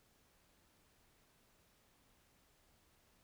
silence, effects pink hiss -72 dBFS RMS until 3.23 s

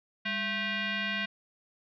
sine tone with frequency modulation, 201.7 Hz, G3, 50 cents sharp, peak -29 dBFS, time 0.25-1.26 s, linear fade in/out 10 ms, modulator 875 Hz, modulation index 3.4, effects none

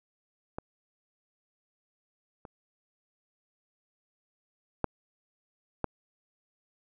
clicks, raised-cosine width 1 ms, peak -21 / -30 / -12 / -14 dBFS, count 4, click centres 0.585 / 2.452 / 4.843 / 5.843 s, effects none

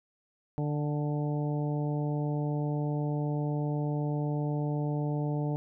harmonic tone with a mistuned harmonic, 148 Hz, D3, 14 cents sharp, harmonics 1 / 2 / 3 / 4 / 5 / 6, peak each -29 / -35 / -39 / -41 / -43 / -45 dBFS, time 0.58-5.56 s, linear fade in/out 0 ms, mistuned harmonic 6, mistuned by -21 cents, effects none

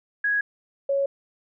sine tone pair in turn, 1661.2 / 554.4 Hz, G#6 / C#5, 0 / 0 cents, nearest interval octave + perfect fifth, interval 1900 cents, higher first, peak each -20 dBFS, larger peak neither, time 0.24-0.41 / 0.89-1.06 s, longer neither, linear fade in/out 5 ms, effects none

